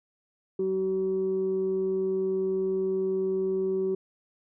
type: tone pair together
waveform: sine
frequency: 189.4 / 379.4 Hz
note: F#3 / F#4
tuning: +41 / +43 cents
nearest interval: octave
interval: 1202 cents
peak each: -33 / -24 dBFS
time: 0.59-3.95 s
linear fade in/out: 5 ms
effects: tanh soft clip ceiling -19 dBFS